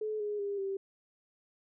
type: tone with pitch steps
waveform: sine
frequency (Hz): 429.8 / 416.1 / 402.9 / 390.1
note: A4 / G#4 / G4 / G4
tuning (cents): -41 / +3 / +48 / -8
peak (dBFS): -32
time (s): 0.01-0.77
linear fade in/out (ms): 5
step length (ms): 190
effects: none